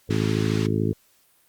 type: harmonic tone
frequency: 53.6 Hz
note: A1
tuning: 45 cents flat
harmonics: 2 / 3 / 4 / 5 / 6 / 7 / 8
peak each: -25 / -27 / -28 / -29 / -30 / -30 / -31 dBFS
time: 0.09-0.93 s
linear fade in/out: 5 ms
type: band-pass noise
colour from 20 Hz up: pink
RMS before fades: -37 dBFS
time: 0.1-0.67 s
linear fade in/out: 10 ms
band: 1300 to 4900 Hz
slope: 12 dB/octave
effects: white hiss -61 dBFS RMS until 1.48 s + Opus 48 kbps